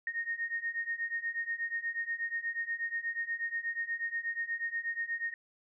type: beating tone pair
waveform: sine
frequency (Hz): 1848 / 1856.3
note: A#6 / A#6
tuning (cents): -16 / -8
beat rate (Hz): 8.3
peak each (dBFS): -37 / -35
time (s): 0.07-5.34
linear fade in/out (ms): 2
effects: none